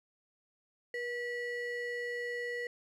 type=ring-modulated tone; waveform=triangle; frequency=1214 Hz; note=D#6; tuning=43 cents flat; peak=-30 dBFS; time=0.94-2.67 s; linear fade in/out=2 ms; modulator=733 Hz; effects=none